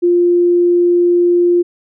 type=tone; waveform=sine; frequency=350 Hz; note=F4; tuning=4 cents sharp; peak=-8 dBFS; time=0.02-1.63 s; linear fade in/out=20 ms; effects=none